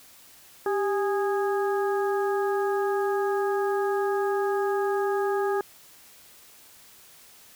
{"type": "harmonic tone with a mistuned harmonic", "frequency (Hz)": 412.1, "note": "G#4", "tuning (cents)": -13, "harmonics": [1, 2, 3, 4], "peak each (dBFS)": [-24, -30, -34, -36], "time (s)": [0.66, 5.61], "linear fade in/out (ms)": 2, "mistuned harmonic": 1, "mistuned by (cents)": -73, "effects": ["white hiss -52 dBFS RMS until 7.55 s"]}